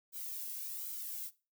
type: noise with flanger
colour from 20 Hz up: violet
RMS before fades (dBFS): -42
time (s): 0.12-1.31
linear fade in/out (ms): 50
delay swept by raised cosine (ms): 1.1 to 1.67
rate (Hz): 1.3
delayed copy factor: -0.6
effects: noise-tail reverb RT60 0.3 s tail -18 dB re dry